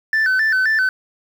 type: tone with vibrato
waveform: sine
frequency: 1637 Hz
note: G#6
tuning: 25 cents flat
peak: -11 dBFS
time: 0.13-0.89 s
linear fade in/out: 2 ms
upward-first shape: square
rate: 3.8 Hz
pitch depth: 130 cents each way
effects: tanh soft clip ceiling -13 dBFS + 7-bit